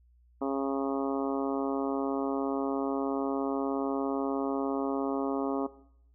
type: harmonic tone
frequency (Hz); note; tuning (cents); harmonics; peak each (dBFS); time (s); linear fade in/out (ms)
136.9; C#3; -21; 2 / 3 / 4 / 5 / 6 / 7 / 8 / 9; -31 / -35 / -37 / -39 / -41 / -42 / -43 / -44; 0.41-5.67; 10
effects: noise-tail reverb RT60 0.7 s tail -17 dB re dry + added 60 Hz sine -59 dBFS peak until 6.14 s